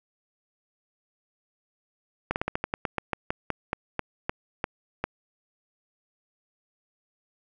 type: slowing click train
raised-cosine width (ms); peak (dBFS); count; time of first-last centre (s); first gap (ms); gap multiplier
0.5; -11; 17; 2.31-5.04; 49; 1.15
effects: none